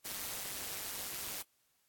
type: noise with amplitude modulation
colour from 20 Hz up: white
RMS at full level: -38 dBFS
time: 0.04-1.43 s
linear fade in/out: 20 ms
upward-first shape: sine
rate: 201 Hz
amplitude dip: 75%
effects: white hiss -75 dBFS RMS until 1.88 s + AAC 64 kbps